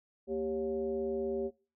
sine tone with frequency modulation, 392 Hz, G4, in tune, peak -31 dBFS, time 0.27-1.51 s, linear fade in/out 50 ms, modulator 160 Hz, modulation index 0.92, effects noise-tail reverb RT60 0.4 s tail -24 dB re dry

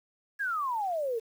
sine exponential sweep, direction down, 1696 to 435.4 Hz, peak -28 dBFS, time 0.39-1.2 s, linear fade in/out 20 ms, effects 9-bit

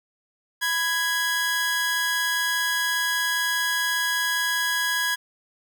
sawtooth tone pair together, 999.2 / 1657 Hz, B5 / G#6, +20 / -4 cents, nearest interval major sixth, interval 876 cents, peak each -27 / -19 dBFS, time 0.61-5.16 s, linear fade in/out 20 ms, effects none

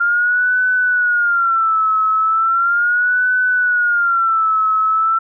sine tone with vibrato, 1392 Hz, F6, 6 cents flat, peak -12 dBFS, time 0-5.19 s, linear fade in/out 10 ms, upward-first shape sine, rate 0.37 Hz, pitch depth 130 cents each way, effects none

